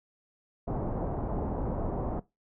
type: low-pass noise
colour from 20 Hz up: pink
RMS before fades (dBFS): -32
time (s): 0.67-2.2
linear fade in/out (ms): 10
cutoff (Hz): 870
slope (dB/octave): 24
effects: noise-tail reverb RT60 0.2 s tail -19 dB re dry